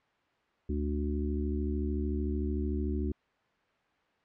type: harmonic tone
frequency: 73.42 Hz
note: D2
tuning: in tune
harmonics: 1 / 3 / 4 / 5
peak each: -31 / -36 / -37 / -38 dBFS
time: 0.69-3.12 s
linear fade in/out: 5 ms
effects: white hiss -69 dBFS RMS until 4.24 s + low-pass 2000 Hz 12 dB/octave